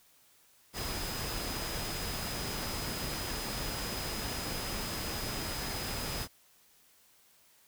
sine tone in noise, 5020 Hz, D#8, 15 cents sharp, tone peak -43 dBFS, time 0.73-6.28 s, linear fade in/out 50 ms, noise pink, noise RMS -37 dBFS, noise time 0.73-6.28 s, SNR -9 dB, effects white hiss -64 dBFS RMS until 7.67 s

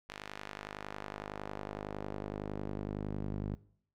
sawtooth tone with band-pass filter sweep, 50.9 Hz, G#1, 34 cents flat, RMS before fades -41 dBFS, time 0.09-3.55 s, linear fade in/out 0 ms, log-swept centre 2400 to 180 Hz, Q 0.75, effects noise-tail reverb RT60 0.6 s tail -20 dB re dry

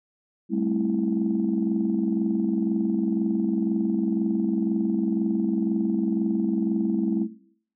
sine chord, A minor seventh, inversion third, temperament just, 198 / 220 / 264 / 330 Hz, G3 / A3 / C4 / E4, +18 / 0 / +16 / +2 cents, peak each -26 / -27 / -30 / -26 dBFS, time 0.49-7.28 s, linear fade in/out 50 ms, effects noise-tail reverb RT60 0.6 s tail -17 dB re dry + tanh soft clip ceiling -13 dBFS

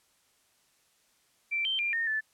sine tone with pitch steps, 2344 / 3123 / 2388 / 1835 / 1748 Hz, D7 / G7 / D7 / A#6 / A6, -4 / -7 / +28 / -28 / -12 cents, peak -27 dBFS, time 1.51-2.21 s, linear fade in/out 20 ms, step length 140 ms, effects white hiss -68 dBFS RMS until 2.33 s + low-pass 11000 Hz 12 dB/octave

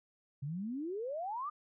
sine exponential sweep, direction up, 132.7 to 1244.5 Hz, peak -36 dBFS, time 0.42-1.5 s, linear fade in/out 10 ms, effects none

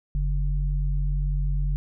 sine tone pair together, 45.17 / 143.4 Hz, F#1 / D3, -41 / -41 cents, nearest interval octave + minor sixth, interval 2000 cents, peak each -22 / -29 dBFS, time 0.15-1.76 s, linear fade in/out 0 ms, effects none

